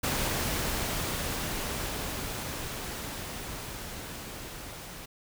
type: noise with level ramp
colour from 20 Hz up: pink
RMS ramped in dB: -29 to -43 dBFS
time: 0.03-5.06 s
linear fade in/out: 10 ms
effects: none